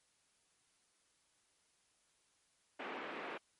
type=band-pass noise; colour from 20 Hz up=pink; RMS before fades=-45 dBFS; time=2.79-3.38 s; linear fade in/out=10 ms; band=270 to 2700 Hz; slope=24 dB/octave; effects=white hiss -75 dBFS RMS until 3.59 s + MP3 48 kbps